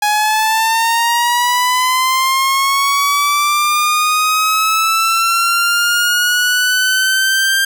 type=linear sweep; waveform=sawtooth; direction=up; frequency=832 to 1589 Hz; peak=-8 dBFS; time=0.02-7.65 s; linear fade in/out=5 ms; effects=none